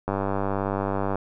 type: click train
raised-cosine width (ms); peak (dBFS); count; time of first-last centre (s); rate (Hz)
1; -12; 107; 0.08-1.156; 98.5
effects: none